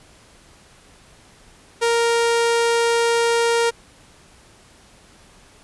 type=tone; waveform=sawtooth; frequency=466.2 Hz; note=A#4; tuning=in tune; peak=-12 dBFS; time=1.81-3.71 s; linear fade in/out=20 ms; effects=pink hiss -50 dBFS RMS until 5.63 s + resampled to 24000 Hz